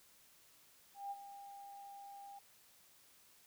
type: tone with ADSR envelope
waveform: sine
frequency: 800 Hz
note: G5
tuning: 35 cents sharp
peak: -39 dBFS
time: 0.94-2.39 s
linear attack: 170 ms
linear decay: 36 ms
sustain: -11 dB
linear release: 5 ms
effects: white hiss -66 dBFS RMS until 3.46 s